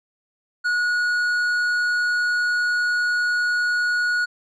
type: tone with tanh clipping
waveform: sine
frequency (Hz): 1455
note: F#6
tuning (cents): -29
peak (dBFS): -20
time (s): 0.64-4.26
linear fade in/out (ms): 20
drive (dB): 8
effects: none